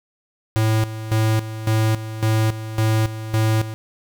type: tone with tremolo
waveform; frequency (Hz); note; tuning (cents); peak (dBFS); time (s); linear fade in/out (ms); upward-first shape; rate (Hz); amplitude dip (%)
square; 110; A2; 0; -16; 0.56-3.74; 0; square; 1.8; 75
effects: none